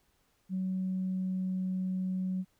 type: tone with pitch glide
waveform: sine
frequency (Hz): 187.1 to 186.02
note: F#3 to F#3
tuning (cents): +20 to +10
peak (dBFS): -29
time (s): 0.49-2.45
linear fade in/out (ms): 50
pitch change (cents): -10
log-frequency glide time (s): 0.68-1.64
effects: tanh soft clip ceiling -25 dBFS + pink hiss -72 dBFS RMS until 2.59 s